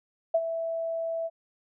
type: tone with ADSR envelope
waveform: sine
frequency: 659.3 Hz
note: E5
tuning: in tune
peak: -18 dBFS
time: 0.34-1.3 s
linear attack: 8 ms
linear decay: 50 ms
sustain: -10 dB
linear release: 41 ms
effects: none